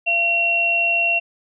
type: tone pair together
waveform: sine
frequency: 683.5 / 2734 Hz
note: F5 / F7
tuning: -37 / -37 cents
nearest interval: 2 octaves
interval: 2400 cents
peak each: -25 / -16 dBFS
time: 0.06-1.2 s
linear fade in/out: 20 ms
effects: none